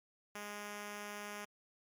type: tone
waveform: 5% pulse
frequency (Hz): 206.7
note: G#3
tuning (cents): -8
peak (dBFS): -32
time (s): 0.35-1.45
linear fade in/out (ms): 5
effects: MP3 96 kbps